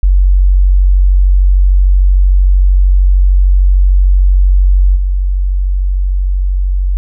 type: tone with level steps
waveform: sine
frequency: 46.58 Hz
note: F#1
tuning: 12 cents sharp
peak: -4 / -9 dBFS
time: 0.03-6.97 s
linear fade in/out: 0 ms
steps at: 4.95 s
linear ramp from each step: 20 ms
effects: none